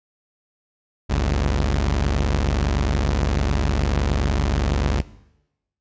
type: tone pair together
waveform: sawtooth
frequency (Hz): 49.72 / 71.2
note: G1 / C#2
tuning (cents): +25 / +47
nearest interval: tritone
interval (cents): 622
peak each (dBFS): -17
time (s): 1.09-5.02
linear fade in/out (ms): 20
effects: noise-tail reverb RT60 0.9 s tail -19 dB re dry + resampled to 16000 Hz